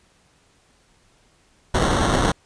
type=noise with sample-and-hold; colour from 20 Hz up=pink; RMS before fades=-19 dBFS; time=1.74-2.32 s; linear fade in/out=5 ms; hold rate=2450 Hz; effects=pink hiss -59 dBFS RMS until 2.45 s + resampled to 22050 Hz